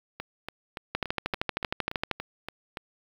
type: two click trains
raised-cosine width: 0.3 ms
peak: -18 / -10 dBFS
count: 10 / 16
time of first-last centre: 0.2-2.771 / 0.95-2.113 s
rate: 3.5 / 12.9 Hz
effects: low-pass 5000 Hz 12 dB/octave + 7-bit